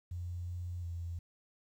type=tone with pitch steps; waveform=sine; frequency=87.8 / 88.4 / 85.5 Hz; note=F2 / F2 / F2; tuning=+10 / +22 / -36 cents; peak=-37 dBFS; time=0.11-1.19 s; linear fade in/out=5 ms; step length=360 ms; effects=11-bit